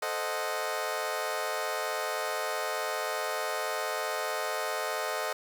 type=chord; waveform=20% pulse; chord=A diminished seventh; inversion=none; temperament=equal; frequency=440 / 523.3 / 622.3 / 740 Hz; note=A4 / C5 / Eb5 / Gb5; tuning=0 / 0 / 0 / 0 cents; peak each=-32 / -32 / -29 / -33 dBFS; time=0.02-5.33 s; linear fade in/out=5 ms; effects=10-bit